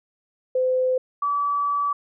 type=tone pair in turn; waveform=sine; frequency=512 / 1149.4 Hz; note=C5 / D6; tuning=-38 / -38 cents; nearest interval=octave + major second; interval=1400 cents; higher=second; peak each=-18 / -20 dBFS; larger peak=first; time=0.55-0.98 / 1.22-1.93 s; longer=second; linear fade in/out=5 ms; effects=none